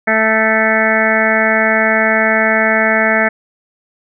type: harmonic tone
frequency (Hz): 220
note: A3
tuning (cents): 0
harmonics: 1 / 2 / 3 / 4 / 6 / 7 / 8 / 9 / 10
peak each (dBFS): -19 / -22 / -16 / -22 / -21 / -20 / -16 / -19 / -19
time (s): 0.07-3.29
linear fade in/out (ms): 10
effects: none